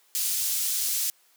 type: high-pass noise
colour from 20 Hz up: pink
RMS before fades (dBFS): -27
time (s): 0.15-1.1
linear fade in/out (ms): 0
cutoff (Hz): 6200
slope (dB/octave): 12
effects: white hiss -62 dBFS RMS until 1.36 s + high-pass 400 Hz 12 dB/octave